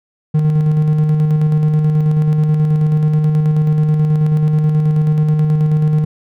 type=tone with tremolo; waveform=triangle; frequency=153.2 Hz; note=D#3; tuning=27 cents flat; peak=-7 dBFS; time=0.34-6.05 s; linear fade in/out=10 ms; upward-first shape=square; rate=9.3 Hz; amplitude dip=30%; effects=none